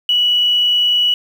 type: tone with quantisation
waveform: sine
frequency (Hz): 2939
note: F#7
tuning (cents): -12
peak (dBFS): -11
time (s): 0.09-1.14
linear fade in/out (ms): 2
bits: 6
effects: none